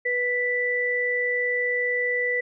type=tone pair together; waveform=sine; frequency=491.3 / 1975.5 Hz; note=B4 / B6; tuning=-9 / 0 cents; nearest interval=2 octaves; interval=2409 cents; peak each=-27 / -23 dBFS; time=0.05-2.41 s; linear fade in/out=10 ms; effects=none